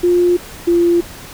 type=tone pair in turn; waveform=sine; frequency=352.9 / 344.4 Hz; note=F4 / F4; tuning=+18 / -24 cents; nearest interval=unison; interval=42 cents; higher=first; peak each=-9 dBFS; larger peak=neither; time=0.03-0.37 / 0.67-1.01 s; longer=neither; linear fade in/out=10 ms; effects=pink hiss -34 dBFS RMS until 1.33 s